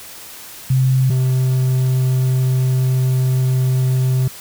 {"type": "tone pair in turn", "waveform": ["sine", "triangle"], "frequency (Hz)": [130.81, 129.08], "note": ["C3", "C3"], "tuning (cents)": [0, -23], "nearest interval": "unison", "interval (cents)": 23, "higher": "first", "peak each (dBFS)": -11, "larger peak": "neither", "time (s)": [[0.7, 1.1], [1.1, 4.28]], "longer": "second", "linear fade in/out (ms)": 5, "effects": ["white hiss -36 dBFS RMS until 4.4 s"]}